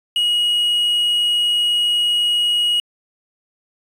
triangle tone with quantisation, 2897 Hz, F#7, 37 cents flat, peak -13 dBFS, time 0.16-2.8 s, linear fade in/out 2 ms, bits 7, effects resampled to 32000 Hz

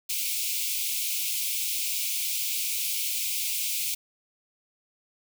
white high-pass noise, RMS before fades -29 dBFS, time 0.09-3.95 s, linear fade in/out 10 ms, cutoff 2200 Hz, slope 96 dB/octave, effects none

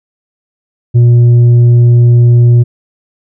sine tone with tanh clipping, 119.9 Hz, A#2, 49 cents sharp, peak -3 dBFS, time 0.94-2.64 s, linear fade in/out 20 ms, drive 4 dB, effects none

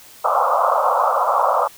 white band-pass noise, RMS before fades -17 dBFS, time 0.24-1.68 s, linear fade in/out 10 ms, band 510 to 1300 Hz, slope 96 dB/octave, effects white hiss -44 dBFS RMS until 1.77 s

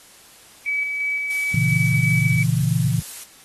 sine tone with tremolo, 2286 Hz, D7, 47 cents flat, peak -20 dBFS, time 0.66-2.43 s, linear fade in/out 2 ms, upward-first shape square, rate 2.9 Hz, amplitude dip 25%
blue noise, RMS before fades -33 dBFS, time 1.3-3.24 s, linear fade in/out 5 ms
sine chord, A# diminished, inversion none, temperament equal, 116.54 / 138.59 / 164.81 Hz, A#2 / C#3 / E3, 0 / 0 / 0 cents, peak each -21 dBFS, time 1.54-3 s, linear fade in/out 5 ms
effects white hiss -48 dBFS RMS until 3.44 s + AAC 32 kbps

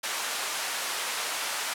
pink high-pass noise, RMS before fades -31 dBFS, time 0.03-1.74 s, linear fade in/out 10 ms, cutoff 890 Hz, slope 12 dB/octave, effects low-pass 12000 Hz 12 dB/octave

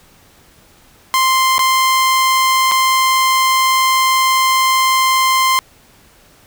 sawtooth tone with dropouts, 1046.5 Hz, C6, in tune, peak -7 dBFS, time 1.14-5.59 s, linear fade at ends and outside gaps 0 ms, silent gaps 1.581-1.592 / 2.714-2.719 s, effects pink hiss -48 dBFS RMS until 6.46 s

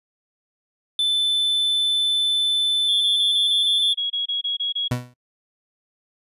triangle tone, 3520 Hz, A7, in tune, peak -16 dBFS, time 0.99-3.93 s, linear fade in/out 2 ms
sine tone bursts, 3321 Hz, G#7, 1 cent flat, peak -21 dBFS, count 13, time 2.88-4.882 s, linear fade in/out 10 ms, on 130 ms, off 26 ms
30% pulse tone with exponential decay, 123.47 Hz, B2, in tune, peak -15 dBFS, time 4.91-5.14 s, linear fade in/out 5 ms, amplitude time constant 50 ms
effects noise-tail reverb RT60 0.1 s tail -26 dB re dry + resampled to 32000 Hz

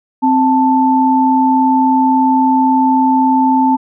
sine tone pair together, 261.6 / 881.8 Hz, C4 / A5, 0 / +4 cents, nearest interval octave + major sixth, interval 2104 cents, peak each -11 dBFS, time 0.22-3.77 s, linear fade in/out 20 ms, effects none

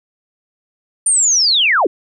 sine linear sweep, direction down, 9210 to 274.3 Hz, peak -10 dBFS, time 1.06-1.87 s, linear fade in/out 5 ms, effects none

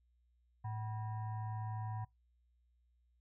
sine tone with frequency modulation, 108.9 Hz, A2, 17 cents flat, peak -38 dBFS, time 0.64-2.05 s, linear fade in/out 10 ms, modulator 866 Hz, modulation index 0.56, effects noise-tail reverb RT60 0.2 s tail -26 dB re dry + added 60 Hz sine -70 dBFS peak until 3.2 s

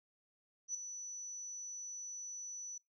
sine tone with ADSR envelope, 5950 Hz, F#8, 9 cents sharp, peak -34 dBFS, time 0.68-2.78 s, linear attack 65 ms, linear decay 5 ms, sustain -9 dB, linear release 5 ms, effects noise-tail reverb RT60 0.2 s tail -22 dB re dry

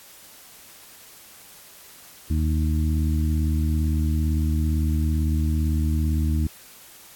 harmonic tone, 77.78 Hz, D#2, in tune, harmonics 1 / 2 / 3 / 4, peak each -20 / -29 / -29 / -32 dBFS, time 2.3-6.47 s, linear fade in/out 5 ms, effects white hiss -47 dBFS RMS until 7.15 s + AAC 64 kbps

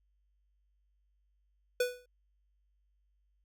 square tone with exponential decay, 493.9 Hz, B4, in tune, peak -25 dBFS, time 1.8-2.06 s, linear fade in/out 5 ms, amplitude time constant 55 ms, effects added 50 Hz sine -70 dBFS peak until 3.44 s

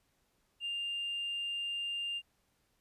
triangle tone with hard clipping, 2800 Hz, F7, 4 cents sharp, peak -34 dBFS, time 0.6-2.22 s, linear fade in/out 50 ms, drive 2 dB, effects pink hiss -75 dBFS RMS until 2.8 s + resampled to 32000 Hz

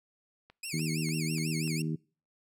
click train, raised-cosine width 0.3 ms, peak -36 dBFS, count 5, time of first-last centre 0.5-1.676 s, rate 3.4 Hz
15% pulse tone with vibrato, 2438 Hz, D#7, 36 cents flat, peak -29 dBFS, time 0.63-1.82 s, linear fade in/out 5 ms, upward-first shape sine, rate 6.1 Hz, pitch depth 220 cents each way
harmonic tone, 79 Hz, D#2, 27 cents sharp, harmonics 2 / 3 / 4 / 5, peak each -31 / -37 / -38 / -45 dBFS, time 0.73-1.96 s, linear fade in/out 10 ms
effects noise-tail reverb RT60 0.4 s tail -24 dB re dry

